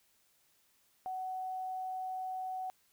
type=tone with quantisation; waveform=sine; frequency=748 Hz; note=F#5; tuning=19 cents sharp; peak=-36 dBFS; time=1.06-2.7 s; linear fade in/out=0 ms; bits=11; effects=white hiss -71 dBFS RMS until 2.92 s